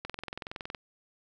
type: click train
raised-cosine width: 0.3 ms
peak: -21 dBFS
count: 16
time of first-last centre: 0.05-0.748 s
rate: 21.5 Hz
effects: none